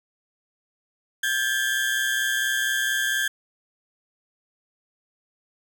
35% pulse tone pair together, 1592.7 / 1717 Hz, G6 / A6, +27 / -43 cents, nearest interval minor second, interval 130 cents, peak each -22 / -25 dBFS, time 1.23-3.28 s, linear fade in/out 5 ms, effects none

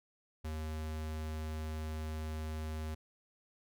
square tone, 78.1 Hz, D#2, 7 cents sharp, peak -38 dBFS, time 0.44-2.95 s, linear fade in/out 10 ms, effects none

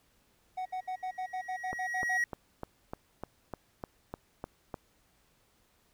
triangle tone bursts, 743 Hz, F#5, 7 cents sharp, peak -31 dBFS, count 11, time 0.57-2.176 s, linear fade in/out 10 ms, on 86 ms, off 66 ms
triangle tone with exponential growth, 1906 Hz, A#6, 38 cents sharp, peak -24 dBFS, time 0.58-2.24 s, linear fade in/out 2 ms, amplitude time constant 360 ms
click train, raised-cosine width 1 ms, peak -23 dBFS, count 11, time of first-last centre 1.73-4.742 s, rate 3.32 Hz
effects pink hiss -69 dBFS RMS until 5.93 s

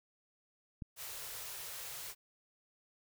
click, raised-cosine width 5 ms, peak -30 dBFS, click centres 0.822 s
white band-stop noise, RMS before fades -45 dBFS, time 0.96-2.15 s, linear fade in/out 50 ms, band 160 to 370 Hz, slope 48 dB/octave
effects none

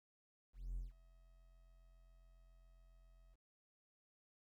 triangle tone with ADSR envelope, 43.65 Hz, F1, in tune, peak -37 dBFS, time 0.53-3.36 s, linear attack 230 ms, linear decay 160 ms, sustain -24 dB, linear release 26 ms, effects tanh soft clip ceiling -34 dBFS + 13-bit

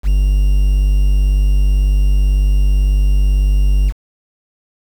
triangle tone with quantisation, 49.04 Hz, G1, 1 cent sharp, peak -7 dBFS, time 0.03-3.93 s, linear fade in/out 50 ms, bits 6, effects none

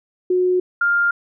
sine tone pair in turn, 364.4 / 1401.5 Hz, F#4 / F6, -26 / +6 cents, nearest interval octave + major seventh, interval 2332 cents, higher second, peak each -14 dBFS, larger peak neither, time 0.3-0.6 / 0.81-1.11 s, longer neither, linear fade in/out 5 ms, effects none

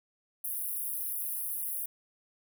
pink high-pass noise, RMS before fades -35 dBFS, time 0.44-1.86 s, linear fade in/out 5 ms, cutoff 9900 Hz, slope 96 dB/octave, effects none

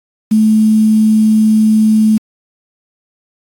sine tone with quantisation, 217.1 Hz, A3, 23 cents flat, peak -6 dBFS, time 0.31-2.18 s, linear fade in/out 10 ms, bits 5, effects AAC 64 kbps

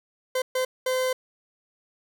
40% pulse tone bursts at uneven times, 514 Hz, C5, 31 cents flat, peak -22 dBFS, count 3, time 0.35-0.42 / 0.55-0.65 / 0.86-1.13 s, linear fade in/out 5 ms, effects none

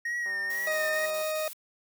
triangle tone with vibrato, 1864.7 Hz, A#6, in tune, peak -27 dBFS, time 0.05-1.06 s, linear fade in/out 5 ms, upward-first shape triangle, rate 2.1 Hz, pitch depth 60 cents each way
click train, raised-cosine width 1 ms, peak -34 dBFS, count 187, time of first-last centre 0.26-1.219 s, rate 194 Hz
blue noise bursts, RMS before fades -42 dBFS, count 5, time 0.5-1.532 s, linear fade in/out 2 ms, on 180 ms, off 33 ms
40% pulse tone, 622.3 Hz, D#5, in tune, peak -27 dBFS, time 0.67-1.48 s, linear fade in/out 2 ms
effects high-pass 400 Hz 12 dB/octave

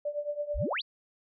sine tone with tremolo, 587.3 Hz, D5, in tune, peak -27 dBFS, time 0.05-0.73 s, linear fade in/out 5 ms, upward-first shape triangle, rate 9.1 Hz, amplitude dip 90%
sine exponential sweep, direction up, 32.78 to 4901 Hz, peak -29 dBFS, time 0.54-0.82 s, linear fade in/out 20 ms
effects none

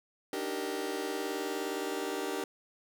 sawtooth chord, Eb major seventh, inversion third, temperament just, 291.7 / 311.1 / 388.9 / 466.7 Hz, D4 / Eb4 / G4 / Bb4, -12 / 0 / -14 / +2 cents, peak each -36 / -37 / -32 / -35 dBFS, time 0.33-2.44 s, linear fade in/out 2 ms, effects none

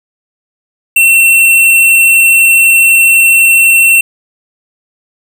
square tone, 2708 Hz, E7, 46 cents sharp, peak -4 dBFS, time 0.96-4.01 s, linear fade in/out 5 ms, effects 7-bit

